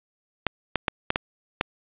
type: clicks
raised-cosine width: 0.3 ms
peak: -5 dBFS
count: 6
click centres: 0.467 / 0.757 / 0.882 / 1.104 / 1.159 / 1.611 s
effects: resampled to 8000 Hz + 7-bit